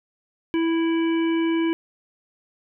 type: harmonic tone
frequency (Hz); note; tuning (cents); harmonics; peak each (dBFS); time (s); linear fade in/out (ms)
329.6; E4; 0; 1 / 3 / 5 / 7 / 9; -19 / -34 / -37 / -35 / -38; 0.54-1.73; 0
effects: none